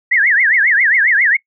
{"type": "tone with vibrato", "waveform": "sine", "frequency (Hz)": 1864.7, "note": "A#6", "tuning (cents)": 0, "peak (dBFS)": -9, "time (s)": [0.11, 1.37], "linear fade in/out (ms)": 10, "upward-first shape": "triangle", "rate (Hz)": 7.4, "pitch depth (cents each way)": 300, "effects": ["noise-tail reverb RT60 0.1 s tail -23 dB re dry"]}